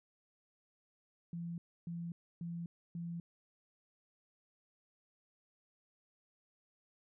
sine tone bursts, 170 Hz, F3, 46 cents flat, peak -39 dBFS, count 4, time 1.33-3.2 s, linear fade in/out 2 ms, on 250 ms, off 290 ms, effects none

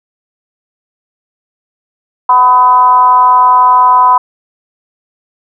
sine tone with frequency modulation, 1002 Hz, B5, 25 cents sharp, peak -3 dBFS, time 2.29-4.18 s, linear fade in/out 5 ms, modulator 254 Hz, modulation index 0.54, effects none

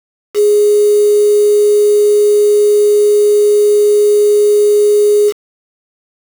sine tone with quantisation, 415.3 Hz, G#4, in tune, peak -6 dBFS, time 0.34-5.33 s, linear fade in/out 50 ms, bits 4, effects none

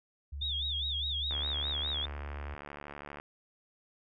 sine tone with pitch glide, 71 to 72.24 Hz, C#2 to D2, +42 to -28 cents, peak -37 dBFS, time 0.32-2.55 s, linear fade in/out 10 ms, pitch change +30 cents, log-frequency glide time 0.91-2.21 s
sine tone with vibrato, 3520 Hz, A7, in tune, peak -32 dBFS, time 0.41-2.06 s, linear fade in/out 10 ms, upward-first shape sine, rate 4.9 Hz, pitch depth 140 cents each way
click train, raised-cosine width 0.5 ms, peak -28 dBFS, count 138, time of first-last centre 1.31-3.2 s, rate 72.5 Hz
effects none

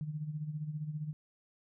sine tone with tremolo, 151.8 Hz, D#3, 42 cents flat, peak -33 dBFS, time 0.01-1.13 s, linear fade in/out 0 ms, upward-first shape sine, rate 15 Hz, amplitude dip 65%, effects none

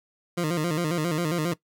20% pulse tone with vibrato, 163.5 Hz, E3, 14 cents flat, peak -19 dBFS, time 0.37-1.54 s, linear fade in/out 10 ms, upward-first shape square, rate 7.4 Hz, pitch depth 110 cents each way, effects noise-tail reverb RT60 0.1 s tail -18 dB re dry

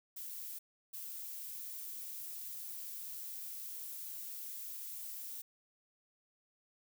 violet noise bursts at uneven times, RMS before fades -45 dBFS, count 2, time 0.16-0.59 / 0.93-5.42 s, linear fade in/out 10 ms, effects none

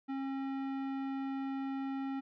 sine tone with tanh clipping, 270.5 Hz, C#4, 42 cents flat, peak -37 dBFS, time 0.08-2.21 s, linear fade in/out 20 ms, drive 16 dB, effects none

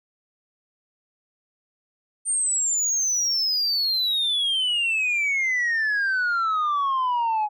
sine exponential sweep, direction down, 8920 to 830.6 Hz, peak -18 dBFS, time 2.25-7.49 s, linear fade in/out 50 ms, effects tanh soft clip ceiling -19 dBFS

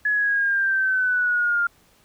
sine exponential sweep, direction down, 1701 to 1396.9 Hz, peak -18 dBFS, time 0.05-1.67 s, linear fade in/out 5 ms, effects pink hiss -58 dBFS RMS until 2.04 s

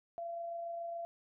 sine tone with amplitude modulation, 680 Hz, F5, 46 cents flat, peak -37 dBFS, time 0.18-1.05 s, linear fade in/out 0 ms, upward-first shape sine, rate 27.1 Hz, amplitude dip 25%, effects none

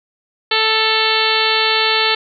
harmonic tone with a mistuned harmonic, 440 Hz, A4, in tune, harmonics 1 / 2 / 3 / 4 / 5 / 6 / 7 / 8 / 9 / 10, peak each -22 / -22 / -22 / -22 / -22 / -22 / -22 / -22 / -22 / -22 dBFS, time 0.51-2.15 s, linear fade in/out 5 ms, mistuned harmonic 6, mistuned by +28 cents, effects none

